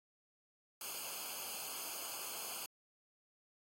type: noise with comb filter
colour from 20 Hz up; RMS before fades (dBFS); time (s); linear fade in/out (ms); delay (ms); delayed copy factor
white; -44; 0.81-2.66; 2; 0.53; -0.85
effects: AAC 48 kbps